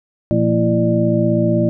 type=tone cluster; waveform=sine; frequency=117.1 / 172.6 / 229.2 / 333.9 / 594 Hz; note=A#2 / F3 / A#3 / E4 / D5; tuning=+8 / -20 / -29 / +22 / +20 cents; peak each=-19 dBFS; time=0.31-1.69 s; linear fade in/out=0 ms; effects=none